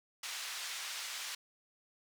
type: band-pass noise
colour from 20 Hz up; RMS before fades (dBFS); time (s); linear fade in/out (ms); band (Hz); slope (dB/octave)
white; -42; 0.23-1.35; 5; 1200 to 5900; 12
effects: none